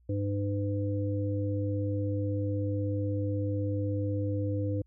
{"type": "harmonic tone", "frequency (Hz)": 100.9, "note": "G#2", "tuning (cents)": -49, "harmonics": [1, 3, 5], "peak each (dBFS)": [-29, -34, -36], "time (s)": [0.09, 4.82], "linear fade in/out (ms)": 5, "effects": ["added 60 Hz sine -60 dBFS peak until 4.86 s"]}